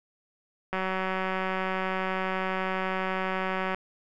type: click train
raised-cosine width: 0.5 ms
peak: -15 dBFS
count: 568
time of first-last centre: 0.73-3.746 s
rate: 188 Hz
effects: none